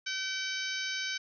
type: harmonic tone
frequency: 766 Hz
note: G5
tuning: 40 cents flat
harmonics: 2 / 3 / 4 / 5 / 6 / 7 / 8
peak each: -37 / -39 / -40 / -41 / -42 / -42 / -43 dBFS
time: 0.06-1.18 s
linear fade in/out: 10 ms
effects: none